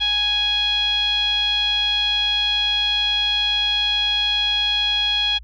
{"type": "tone with low-pass filter", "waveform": "10% pulse", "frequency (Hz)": 830.6, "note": "G#5", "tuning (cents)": 0, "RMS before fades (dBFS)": -20, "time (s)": [0, 5.39], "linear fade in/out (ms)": 20, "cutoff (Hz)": 3400, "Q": 7.6, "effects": ["added 56 Hz sine -37 dBFS peak until 5.43 s"]}